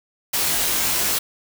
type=noise with comb filter; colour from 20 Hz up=white; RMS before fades=-21 dBFS; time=0.33-1.19 s; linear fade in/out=10 ms; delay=19 ms; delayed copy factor=+0.85; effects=none